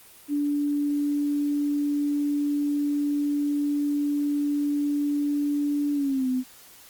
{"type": "tone with pitch glide", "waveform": "sine", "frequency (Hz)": [290, 255.4], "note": ["D4", "C4"], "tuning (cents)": [-22, -42], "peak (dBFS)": -22, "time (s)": [0.28, 6.44], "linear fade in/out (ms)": 50, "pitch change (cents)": -220, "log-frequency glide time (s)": [5.94, 6.28], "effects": ["white hiss -50 dBFS RMS until 6.89 s", "Opus 24 kbps"]}